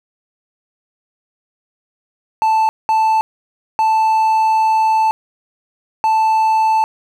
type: tone bursts at uneven times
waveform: triangle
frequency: 880 Hz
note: A5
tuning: in tune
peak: -9 dBFS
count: 4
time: 2.42-2.69 / 2.89-3.21 / 3.79-5.11 / 6.04-6.84 s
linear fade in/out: 0 ms
effects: none